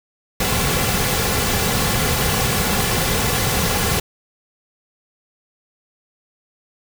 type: noise with comb filter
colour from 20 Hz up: pink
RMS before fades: -19 dBFS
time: 0.4-4 s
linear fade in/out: 5 ms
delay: 3.2 ms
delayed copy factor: -0.55
effects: none